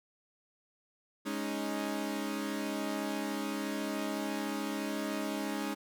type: chord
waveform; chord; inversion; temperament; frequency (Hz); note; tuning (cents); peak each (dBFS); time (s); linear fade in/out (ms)
sawtooth; Ab suspended fourth; none; equal; 207.7 / 277.2 / 311.1; Ab3 / Db4 / Eb4; 0 / 0 / 0; -34; 1.25-5.75; 20
effects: none